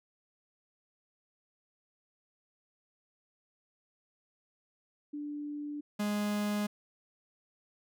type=tone pair in turn; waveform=sine / 45% pulse; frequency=293.7 / 207.7 Hz; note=D4 / G#3; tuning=0 / 0 cents; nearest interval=tritone; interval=600 cents; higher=first; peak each=-36 / -30 dBFS; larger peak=second; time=5.13-5.81 / 5.99-6.67 s; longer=neither; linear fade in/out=10 ms; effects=none